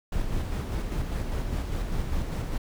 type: noise with tremolo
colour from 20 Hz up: brown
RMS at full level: -28 dBFS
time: 0.12-2.58 s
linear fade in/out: 5 ms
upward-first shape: square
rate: 5 Hz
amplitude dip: 30%
effects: none